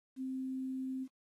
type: tone with quantisation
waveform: sine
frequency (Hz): 261.6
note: C4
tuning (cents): 0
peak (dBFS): -36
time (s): 0.16-1.08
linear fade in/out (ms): 50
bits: 11
effects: AAC 32 kbps